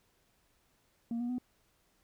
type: tone with pitch steps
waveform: sine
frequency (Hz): 233.1 / 241 / 249.3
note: A#3 / B3 / B3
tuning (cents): 0 / -42 / +16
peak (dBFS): -30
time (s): 1.11-1.383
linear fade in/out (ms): 2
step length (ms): 91
effects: tanh soft clip ceiling -31 dBFS + pink hiss -72 dBFS RMS until 2.03 s